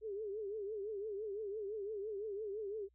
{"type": "tone with vibrato", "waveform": "sine", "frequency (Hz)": 415.3, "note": "G#4", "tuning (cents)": 0, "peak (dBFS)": -39, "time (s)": [0.01, 2.89], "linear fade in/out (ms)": 50, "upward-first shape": "triangle", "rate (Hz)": 5.9, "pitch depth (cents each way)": 140, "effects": ["added 60 Hz sine -70 dBFS peak until 2.94 s"]}